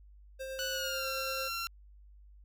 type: tone with tremolo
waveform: square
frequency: 529 Hz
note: C5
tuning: 19 cents sharp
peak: -38 dBFS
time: 0.39-1.49 s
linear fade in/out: 20 ms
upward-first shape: sine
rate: 9.1 Hz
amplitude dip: 25%
type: tone with pitch glide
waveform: 15% pulse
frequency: 1480 to 1365 Hz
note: F#6 to F6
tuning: 0 to -40 cents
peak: -28 dBFS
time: 0.59-1.67 s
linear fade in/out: 0 ms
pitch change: -140 cents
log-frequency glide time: 0.7-1.08 s
effects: added 50 Hz sine -53 dBFS peak until 2.44 s